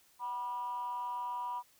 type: tone with frequency modulation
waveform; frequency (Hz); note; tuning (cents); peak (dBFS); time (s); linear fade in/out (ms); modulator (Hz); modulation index
sine; 975; B5; -23; -34; 0.19-1.63; 50; 223; 0.42
effects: tanh soft clip ceiling -31 dBFS + white hiss -66 dBFS RMS until 1.79 s